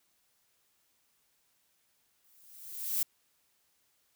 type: noise with exponential growth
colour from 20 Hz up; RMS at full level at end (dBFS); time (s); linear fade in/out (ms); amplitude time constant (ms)
violet; -28; 2.24-3.03; 5; 170
effects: white hiss -73 dBFS RMS until 4.15 s